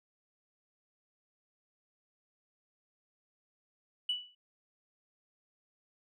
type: tone with exponential decay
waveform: sine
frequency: 2958 Hz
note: F#7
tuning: 1 cent flat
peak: -26 dBFS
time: 4.09-4.35 s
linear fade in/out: 5 ms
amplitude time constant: 55 ms
effects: tanh soft clip ceiling -24 dBFS